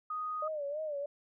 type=tone; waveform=sine; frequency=1244.5 Hz; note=D#6; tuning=in tune; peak=-34 dBFS; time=0.1-0.48 s; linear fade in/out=5 ms
type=tone with vibrato; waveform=sine; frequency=595 Hz; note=D5; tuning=22 cents sharp; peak=-34 dBFS; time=0.42-1.06 s; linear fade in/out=5 ms; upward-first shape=sine; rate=3.1 Hz; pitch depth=100 cents each way
effects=none